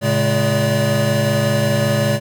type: tone cluster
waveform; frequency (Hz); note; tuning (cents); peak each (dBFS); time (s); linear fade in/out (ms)
square; 112.8 / 138.1 / 211.3 / 575; A2 / C#3 / G#3 / D5; +44 / -6 / +30 / -37; -21 / -21 / -22 / -20; 0.01-2.2; 50
effects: none